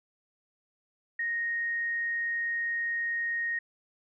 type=tone; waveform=sine; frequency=1864.7 Hz; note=A#6; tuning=in tune; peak=-28 dBFS; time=1.19-3.59 s; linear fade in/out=5 ms; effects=none